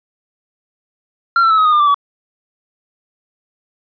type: tone with pitch steps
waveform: triangle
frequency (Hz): 1374 / 1338 / 1302.9 / 1268.7 / 1235.5 / 1203.1 / 1171.5 / 1140.8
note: F6 / E6 / E6 / D#6 / D#6 / D6 / D6 / C#6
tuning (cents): -29 / +25 / -21 / +33 / -13 / +41 / -5 / +49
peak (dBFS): -7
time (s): 1.36-1.944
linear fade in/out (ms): 2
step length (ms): 73
effects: resampled to 11025 Hz